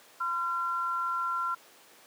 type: tone pair together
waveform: sine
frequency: 1023 / 1369.3 Hz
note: C6 / F6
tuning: -39 / -35 cents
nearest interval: perfect fourth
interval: 504 cents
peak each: -34 / -29 dBFS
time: 0.2-1.55 s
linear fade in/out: 10 ms
effects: pink hiss -55 dBFS RMS until 2.06 s + high-pass 400 Hz 12 dB/octave